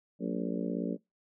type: harmonic tone with a mistuned harmonic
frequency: 57 Hz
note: A#1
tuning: 38 cents flat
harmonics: 3 / 4 / 5 / 6 / 7 / 8 / 9 / 10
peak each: -35 / -36 / -36 / -44 / -42 / -41 / -46 / -44 dBFS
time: 0.19-0.98 s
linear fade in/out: 50 ms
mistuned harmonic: 3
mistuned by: +120 cents
effects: noise-tail reverb RT60 0.2 s tail -24 dB re dry